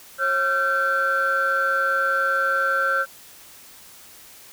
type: tone cluster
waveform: sine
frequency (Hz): 542 / 1365 / 1545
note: C#5 / F6 / G6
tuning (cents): -39 / -40 / -26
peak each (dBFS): -26 / -21 / -21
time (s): 0.18-3.06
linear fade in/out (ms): 50
effects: tanh soft clip ceiling -12 dBFS + white hiss -46 dBFS RMS until 4.52 s